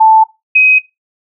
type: tone pair in turn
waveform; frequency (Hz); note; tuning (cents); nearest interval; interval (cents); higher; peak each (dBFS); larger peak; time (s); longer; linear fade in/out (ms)
sine; 880 / 2525; A5 / D#7; 0 / +25; octave + tritone; 1825; second; -3; neither; 0-0.24 / 0.55-0.79; neither; 10
effects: noise-tail reverb RT60 0.2 s tail -19 dB re dry